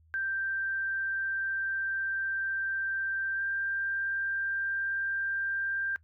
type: tone with pitch glide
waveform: sine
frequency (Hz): 1571 to 1584.7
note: G6 to G6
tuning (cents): +3 to +18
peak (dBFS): -29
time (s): 0.14-5.96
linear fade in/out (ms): 0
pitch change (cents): +15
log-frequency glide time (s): 3.35-3.41
effects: noise-tail reverb RT60 0.1 s tail -20 dB re dry + added 80 Hz sine -59 dBFS peak until 6.03 s